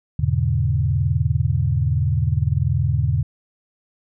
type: chord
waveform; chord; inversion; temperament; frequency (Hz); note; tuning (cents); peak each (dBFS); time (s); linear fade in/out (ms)
sine; E dominant seventh; none; equal with one note detuned; 82.41 / 103.83 / 123.47 / 144.06; E2 / G#2 / B2 / D3; 0 / 0 / 0 / -33; -22; 0.19-3.23; 5
effects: none